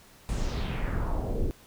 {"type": "noise with low-pass filter sweep", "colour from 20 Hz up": "brown", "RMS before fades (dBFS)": -29, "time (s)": [0.29, 1.51], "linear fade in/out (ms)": 0, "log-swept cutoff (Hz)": [9500, 340], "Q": 2.4, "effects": ["pink hiss -55 dBFS RMS until 1.66 s"]}